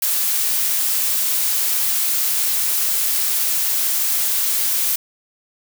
blue noise, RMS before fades -19 dBFS, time 0.02-4.96 s, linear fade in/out 5 ms, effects none

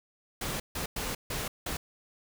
pink noise bursts at uneven times, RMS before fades -34 dBFS, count 5, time 0.41-0.6 / 0.75-0.86 / 0.96-1.15 / 1.3-1.48 / 1.66-1.77 s, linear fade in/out 5 ms, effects none

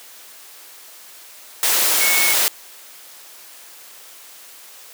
sine tone in noise, 2204 Hz, C#7, 11 cents flat, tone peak -19 dBFS, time 2.01-2.33 s, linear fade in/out 0 ms, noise white, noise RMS -17 dBFS, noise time 1.63-2.48 s, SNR -5 dB, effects white hiss -42 dBFS RMS until 4.93 s + high-pass 400 Hz 12 dB/octave

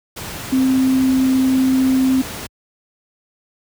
sine tone in noise, 261.6 Hz, C4, in tune, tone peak -12 dBFS, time 0.52-2.22 s, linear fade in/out 10 ms, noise pink, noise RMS -29 dBFS, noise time 0.16-2.47 s, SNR +14 dB, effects high-pass 60 Hz 12 dB/octave

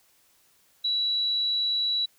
sine tone, 3923 Hz, B7, 12 cents flat, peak -23 dBFS, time 0.84-2.06 s, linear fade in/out 10 ms, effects white hiss -63 dBFS RMS until 2.18 s

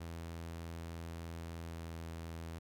sawtooth tone with pitch glide, 83.3 to 82.53 Hz, E2 to E2, +19 to +3 cents, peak -39 dBFS, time 0-2.59 s, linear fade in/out 10 ms, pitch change -16 cents, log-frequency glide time 1.62-1.85 s, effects none

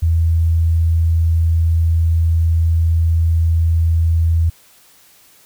sine tone, 82.41 Hz, E2, in tune, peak -11 dBFS, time 0.02-4.5 s, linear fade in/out 10 ms, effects white hiss -49 dBFS RMS until 5.45 s

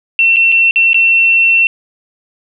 sine tone with dropouts, 2704 Hz, E7, 43 cents sharp, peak -6 dBFS, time 0.19-1.67 s, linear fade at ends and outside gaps 1 ms, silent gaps 0.361-0.367 / 0.519-0.523 / 0.71-0.759 / 0.932-0.944 s, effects none

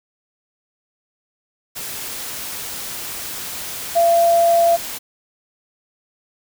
sine tone in noise, 680 Hz, F5, 46 cents flat, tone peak -11 dBFS, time 3.95-4.77 s, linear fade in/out 20 ms, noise white, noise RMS -29 dBFS, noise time 1.75-4.99 s, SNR +15 dB, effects none

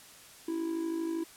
triangle tone with amplitude modulation, 329.6 Hz, E4, in tune, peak -26 dBFS, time 0.48-1.24 s, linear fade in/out 5 ms, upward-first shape sine, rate 52.6 Hz, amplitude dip 60%, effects white hiss -53 dBFS RMS until 1.36 s + low-pass 12000 Hz 12 dB/octave

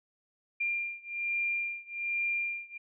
sine beating tone pair, 2391 / 2392.2 Hz, D7 / D7, +30 / +31 cents, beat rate 1.2 Hz, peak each -33 / -34 dBFS, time 0.6-2.78 s, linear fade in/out 10 ms, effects none

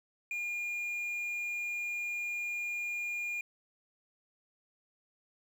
triangle tone with quantisation, 2420 Hz, D#7, 49 cents flat, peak -32 dBFS, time 0.31-3.41 s, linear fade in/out 2 ms, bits 10, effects none

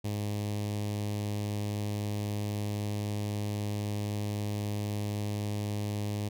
sawtooth tone with notch filter, 103.83 Hz, G#2, in tune, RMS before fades -33 dBFS, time 0.04-6.29 s, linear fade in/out 10 ms, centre 1400 Hz, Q 0.88, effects none

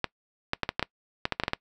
clicks, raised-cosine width 0.3 ms, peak -9 dBFS, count 12, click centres 0.043 / 0.534 / 0.633 / 0.691 / 0.795 / 0.827 / 1.254 / 1.323 / 1.399 / 1.436 / 1.481 / 1.534 s, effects noise-tail reverb RT60 0.1 s tail -23 dB re dry

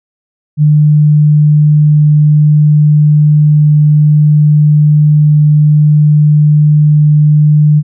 sine tone, 150.1 Hz, D3, 38 cents sharp, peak -3 dBFS, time 0.57-7.83 s, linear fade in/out 50 ms, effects none

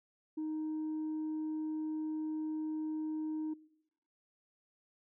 sine tone, 311.1 Hz, D#4, in tune, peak -33 dBFS, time 0.37-3.54 s, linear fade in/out 10 ms, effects noise-tail reverb RT60 0.9 s tail -23 dB re dry + tanh soft clip ceiling -33 dBFS

